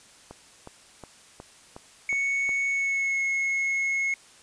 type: click train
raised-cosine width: 1 ms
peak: -26 dBFS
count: 7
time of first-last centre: 0.31-2.492 s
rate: 2.75 Hz
type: tone with pitch glide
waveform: triangle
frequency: 2217 to 2176 Hz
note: C#7 to C#7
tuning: 0 to -33 cents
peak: -22 dBFS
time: 2.09-4.14 s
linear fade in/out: 2 ms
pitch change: -33 cents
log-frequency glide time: 2.69-3.21 s
effects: white hiss -53 dBFS RMS until 4.42 s + resampled to 22050 Hz